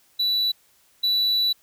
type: tone pair in turn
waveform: triangle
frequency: 3951 / 3951 Hz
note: B7 / B7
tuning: 0 / 0 cents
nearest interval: unison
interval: 0 cents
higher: neither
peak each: -18 / -17 dBFS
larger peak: second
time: 0.19-0.52 / 1.03-1.53 s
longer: second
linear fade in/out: 10 ms
effects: white hiss -60 dBFS RMS until 1.62 s